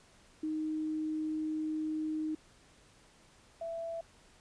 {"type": "tone pair in turn", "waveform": "sine", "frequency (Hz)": [311.1, 665.3], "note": ["D#4", "E5"], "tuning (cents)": [0, 16], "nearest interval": "octave + minor second", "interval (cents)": 1316, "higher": "second", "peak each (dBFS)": [-32, -36], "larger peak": "first", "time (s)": [[0.43, 2.35], [3.61, 4.01]], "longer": "first", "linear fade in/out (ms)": 5, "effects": ["pink hiss -62 dBFS RMS until 4.4 s", "resampled to 22050 Hz"]}